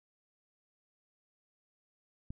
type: click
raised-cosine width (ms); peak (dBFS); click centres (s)
5; -29; 2.305
effects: none